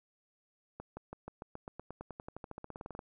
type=accelerating click train; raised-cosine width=1 ms; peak=-29 dBFS; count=25; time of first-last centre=0.8-2.992 s; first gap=170 ms; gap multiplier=0.94; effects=none